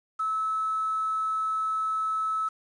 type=tone with quantisation; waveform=sine; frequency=1300 Hz; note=E6; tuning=24 cents flat; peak=-25 dBFS; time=0.19-2.49 s; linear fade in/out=10 ms; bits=8; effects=resampled to 22050 Hz